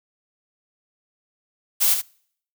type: noise with echo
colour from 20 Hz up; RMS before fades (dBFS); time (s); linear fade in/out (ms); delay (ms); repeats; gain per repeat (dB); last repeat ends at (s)
blue; -18; 1.8-1.95; 20; 70; 1; -7; 2.02
effects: noise-tail reverb RT60 0.6 s tail -25 dB re dry